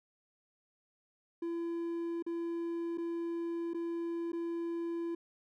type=tone with dropouts; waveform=triangle; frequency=337.5 Hz; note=E4; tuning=41 cents sharp; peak=-32 dBFS; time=1.42-5.15 s; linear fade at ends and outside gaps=5 ms; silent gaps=2.225-2.264 / 2.975-2.981 / 3.735-3.744 / 4.32-4.33 s; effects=none